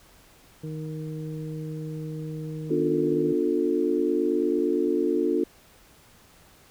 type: harmonic tone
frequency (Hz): 155.9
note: D#3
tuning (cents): +4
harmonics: 1 / 2 / 3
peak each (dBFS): -32 / -38 / -40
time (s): 0.63-3.33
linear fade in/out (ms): 10
type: chord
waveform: sine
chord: B half-diminished seventh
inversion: none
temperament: just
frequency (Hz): 246.9 / 296.3 / 355.6 / 444.5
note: B3 / D4 / F4 / A4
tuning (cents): 0 / +15 / +31 / +18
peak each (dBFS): -31 / -26 / -25 / -27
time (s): 2.7-5.44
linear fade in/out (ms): 5
effects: pink hiss -55 dBFS RMS until 6.7 s